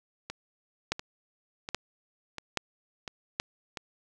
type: two click trains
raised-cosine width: 0.2 ms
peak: -10 / -19 dBFS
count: 4 / 6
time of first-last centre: 0.92-3.399 / 0.3-3.772 s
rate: 1.21 / 1.44 Hz
effects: none